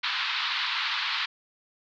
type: band-pass noise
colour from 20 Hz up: white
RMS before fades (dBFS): -29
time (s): 0.03-1.26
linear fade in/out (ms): 10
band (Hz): 940 to 4300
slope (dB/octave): 48
effects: none